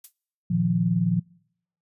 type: noise with exponential decay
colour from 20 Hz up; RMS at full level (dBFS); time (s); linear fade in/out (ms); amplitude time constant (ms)
violet; -34; 0.04-0.13; 5; 19
type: chord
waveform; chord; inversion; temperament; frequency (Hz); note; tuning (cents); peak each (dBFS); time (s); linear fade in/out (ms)
sine; Bb suspended fourth; none; equal; 116.54 / 155.56 / 174.61; Bb2 / Eb3 / F3; 0 / 0 / 0; -27 / -27 / -21; 0.5-1.2; 10
effects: noise-tail reverb RT60 0.7 s tail -26 dB re dry + resampled to 32000 Hz

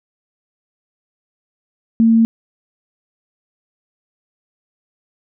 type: tone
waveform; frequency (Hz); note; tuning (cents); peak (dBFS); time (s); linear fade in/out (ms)
sine; 226.8; A#3; -47; -8; 2-2.25; 0
effects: none

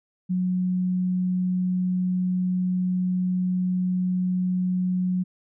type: tone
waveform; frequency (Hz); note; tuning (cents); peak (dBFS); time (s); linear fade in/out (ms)
sine; 182.6; F#3; -23; -21; 0.29-5.24; 20
effects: none

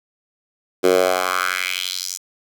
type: tone with high-pass filter sweep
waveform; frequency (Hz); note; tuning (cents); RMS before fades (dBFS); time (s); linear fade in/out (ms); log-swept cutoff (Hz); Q
10% pulse; 91.7; F#2; -15; -20; 0.83-2.18; 20; 370 to 6700; 2.8
effects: 7-bit

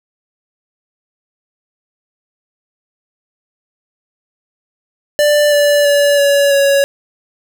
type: tone with pitch steps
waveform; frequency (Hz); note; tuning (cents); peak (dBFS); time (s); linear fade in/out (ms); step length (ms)
square; 590 / 581.9 / 573.9 / 566 / 558.2; D5 / D5 / D5 / C#5 / C#5; +8 / -16 / -40 / +36 / +12; -9; 5.19-6.84; 0; 330
effects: none

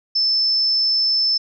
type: tone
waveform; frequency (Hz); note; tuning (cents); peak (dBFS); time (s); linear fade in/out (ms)
sine; 5274; E8; 0; -15; 0.15-1.38; 10
effects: none

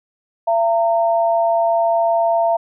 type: tone pair together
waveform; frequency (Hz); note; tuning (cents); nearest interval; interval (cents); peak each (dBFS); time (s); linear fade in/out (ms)
sine; 676.3 / 917; E5 / A#5; +44 / -29; perfect fourth; 527; -14 / -20; 0.47-2.57; 10
effects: none

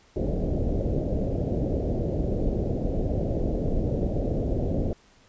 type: low-pass noise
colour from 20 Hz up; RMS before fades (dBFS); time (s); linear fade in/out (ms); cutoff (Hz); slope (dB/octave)
pink; -26; 0.16-4.93; 2; 630; 48
effects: pink hiss -58 dBFS RMS until 5.28 s + resampled to 16000 Hz

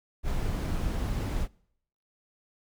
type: noise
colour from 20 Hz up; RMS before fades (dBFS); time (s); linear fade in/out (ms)
brown; -29; 0.23-1.48; 50
effects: noise-tail reverb RT60 0.7 s tail -25 dB re dry

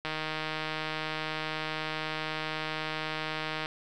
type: click train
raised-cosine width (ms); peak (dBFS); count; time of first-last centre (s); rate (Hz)
0.3; -17; 564; 0.05-3.659; 156
effects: none

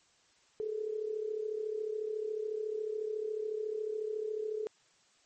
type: tone with amplitude modulation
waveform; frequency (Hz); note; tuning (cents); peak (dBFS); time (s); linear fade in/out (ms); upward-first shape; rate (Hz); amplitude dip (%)
sine; 430.9; A4; -36; -30; 0.6-4.67; 0; sine; 34; 70
effects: white hiss -67 dBFS RMS until 5.25 s + MP3 32 kbps

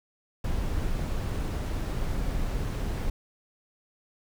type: noise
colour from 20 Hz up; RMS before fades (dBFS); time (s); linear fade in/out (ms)
brown; -29; 0.44-3.1; 5
effects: none

